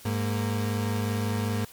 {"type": "tone pair together", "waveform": "35% pulse", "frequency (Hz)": [103, 231.2], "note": ["G#2", "A#3"], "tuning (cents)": [-14, -14], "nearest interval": "octave + major second", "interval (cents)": 1400, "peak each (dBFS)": [-25, -29], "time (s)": [0.05, 1.65], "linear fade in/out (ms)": 5, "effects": ["white hiss -49 dBFS RMS until 1.72 s", "MP3 96 kbps"]}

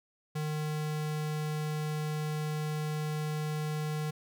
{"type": "tone", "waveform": "square", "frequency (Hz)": 152.7, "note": "D#3", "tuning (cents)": -32, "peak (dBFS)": -32, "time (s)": [0.35, 4.11], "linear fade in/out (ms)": 10, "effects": []}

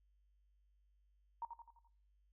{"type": "tone with echo", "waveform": "sine", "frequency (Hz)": 932.3, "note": "A#5", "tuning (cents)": 0, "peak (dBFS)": -39, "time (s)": [1.42, 1.45], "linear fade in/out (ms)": 2, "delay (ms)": 85, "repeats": 5, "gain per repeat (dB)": -6, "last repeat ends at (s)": 1.875, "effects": ["noise-tail reverb RT60 0.5 s tail -19 dB re dry", "added 50 Hz sine -70 dBFS peak until 2.32 s"]}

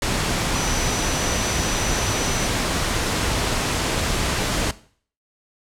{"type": "tone in noise", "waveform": "sine", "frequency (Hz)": 5940, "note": "F#8", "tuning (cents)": 6, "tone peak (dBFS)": -30, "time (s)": [0.55, 2.47], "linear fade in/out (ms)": 2, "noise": "pink", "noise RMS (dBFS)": -22, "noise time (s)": [0.02, 4.71], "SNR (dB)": -11, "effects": ["noise-tail reverb RT60 0.5 s tail -18 dB re dry", "low-pass 9000 Hz 12 dB/octave"]}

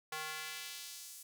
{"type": "tone with high-pass filter sweep", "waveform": "square", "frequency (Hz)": 155.56, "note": "D#3", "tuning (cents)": 0, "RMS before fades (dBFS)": -45, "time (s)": [0.12, 1.23], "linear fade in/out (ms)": 5, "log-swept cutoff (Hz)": [950, 8700], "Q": 0.91, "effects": []}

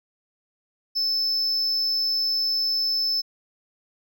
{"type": "tone", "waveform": "triangle", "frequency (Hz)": 5260, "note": "E8", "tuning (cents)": -5, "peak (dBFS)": -20, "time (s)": [0.95, 3.22], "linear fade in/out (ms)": 20, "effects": []}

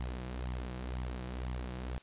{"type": "tone with flanger", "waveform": "sawtooth", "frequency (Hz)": 62.4, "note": "B1", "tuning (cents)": 19, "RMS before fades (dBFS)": -39, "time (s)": [0, 1.98], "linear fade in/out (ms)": 0, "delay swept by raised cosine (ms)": [0.93, 6.03], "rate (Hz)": 2, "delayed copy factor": 0.6, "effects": ["white hiss -60 dBFS RMS until 2.02 s", "resampled to 8000 Hz"]}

